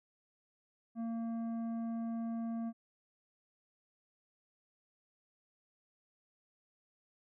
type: tone with tanh clipping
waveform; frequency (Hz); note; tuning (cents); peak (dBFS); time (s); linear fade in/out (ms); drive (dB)
sine; 229.1; A#3; -30; -37; 0.95-2.73; 50; 9
effects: none